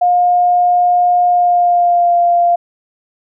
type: tone with pitch glide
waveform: sine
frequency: 712 to 695.3 Hz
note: F5 to F5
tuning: +33 to -8 cents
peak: -8 dBFS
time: 0.01-2.56 s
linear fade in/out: 10 ms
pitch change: -41 cents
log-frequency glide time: 1.26-2.16 s
effects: none